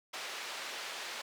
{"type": "band-pass noise", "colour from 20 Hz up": "white", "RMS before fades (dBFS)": -42, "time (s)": [0.13, 1.22], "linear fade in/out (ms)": 10, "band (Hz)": [470, 4000], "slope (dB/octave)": 12, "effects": []}